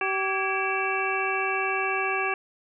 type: harmonic tone with a mistuned harmonic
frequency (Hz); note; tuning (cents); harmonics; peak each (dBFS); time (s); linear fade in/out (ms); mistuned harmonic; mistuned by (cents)
384.7; G4; -33; 1 / 2 / 3 / 4 / 6 / 7; -31 / -31 / -31 / -31 / -31 / -31; 0.01-2.34; 2; 4; +120
effects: none